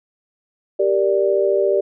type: chord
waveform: sine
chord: G minor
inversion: none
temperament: equal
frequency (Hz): 392 / 466.2 / 587.3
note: G4 / Bb4 / D5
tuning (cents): 0 / 0 / 0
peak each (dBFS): -17 / -22 / -18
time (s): 0.79-1.81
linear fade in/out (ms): 10
effects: none